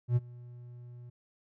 triangle tone with ADSR envelope, 121.5 Hz, B2, 28 cents flat, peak -19 dBFS, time 0.08-1.1 s, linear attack 83 ms, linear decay 31 ms, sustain -24 dB, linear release 8 ms, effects none

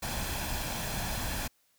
pink noise with comb filter, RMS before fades -34 dBFS, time 0.02-1.48 s, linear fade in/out 10 ms, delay 1.2 ms, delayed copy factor +0.5, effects white hiss -70 dBFS RMS until 1.78 s

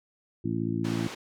harmonic tone, 56.1 Hz, A1, 34 cents sharp, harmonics 2 / 3 / 4 / 5 / 6, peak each -33 / -33 / -33 / -33 / -33 dBFS, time 0.44-1.08 s, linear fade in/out 10 ms
pink band-pass noise, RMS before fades -40 dBFS, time 0.84-1.15 s, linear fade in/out 10 ms, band 250 to 5700 Hz, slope 12 dB/octave
effects none

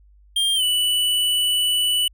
square tone with pitch glide, 3198 to 2967 Hz, G7 to F#7, +34 to +4 cents, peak -18 dBFS, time 0.36-2.08 s, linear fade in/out 5 ms, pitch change -130 cents, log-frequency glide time 0.55-0.63 s, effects added 50 Hz sine -49 dBFS peak until 2.13 s

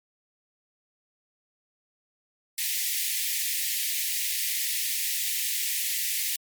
white high-pass noise, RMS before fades -28 dBFS, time 2.58-6.36 s, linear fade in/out 2 ms, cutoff 1800 Hz, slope 96 dB/octave, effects MP3 96 kbps

